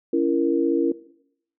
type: chord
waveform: sine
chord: A# diminished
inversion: first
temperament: just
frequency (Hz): 279.7 / 335.6 / 466.2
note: C#4 / E4 / A#4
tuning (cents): +16 / +31 / 0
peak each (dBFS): -23 / -20 / -24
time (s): 0.13-0.92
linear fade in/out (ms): 5
effects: noise-tail reverb RT60 0.7 s tail -18 dB re dry